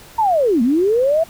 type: linear two-way sweep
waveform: sine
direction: down then up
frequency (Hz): 932.3 to 220 to 672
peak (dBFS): -12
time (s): 0.18-1.24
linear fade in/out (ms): 10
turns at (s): 0.62
effects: pink hiss -42 dBFS RMS until 1.29 s